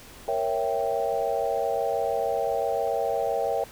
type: chord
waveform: sine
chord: A# diminished seventh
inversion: none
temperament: equal with one note detuned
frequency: 466.2 / 552.1 / 659.3 / 784 Hz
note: A#4 / C#5 / E5 / G5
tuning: 0 / -7 / 0 / 0 cents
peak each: -29 dBFS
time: 0.28-3.64 s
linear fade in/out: 2 ms
effects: pink hiss -47 dBFS RMS until 3.71 s